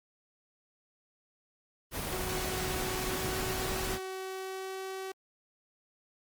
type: noise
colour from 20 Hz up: pink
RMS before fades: -35 dBFS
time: 1.91-3.99 s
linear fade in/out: 50 ms
type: tone with pitch glide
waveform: sawtooth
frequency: 370 to 381.3 Hz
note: F#4 to G4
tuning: 0 to -48 cents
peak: -33 dBFS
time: 2.12-5.12 s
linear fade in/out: 5 ms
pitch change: +52 cents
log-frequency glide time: 2.35-4.83 s
effects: Opus 24 kbps